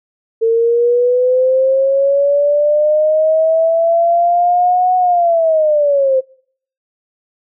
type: linear two-way sweep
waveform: sine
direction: up then down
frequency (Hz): 450 to 737 to 517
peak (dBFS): -9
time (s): 0.41-6.21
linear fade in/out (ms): 20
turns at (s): 4.96
effects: noise-tail reverb RT60 0.6 s tail -26 dB re dry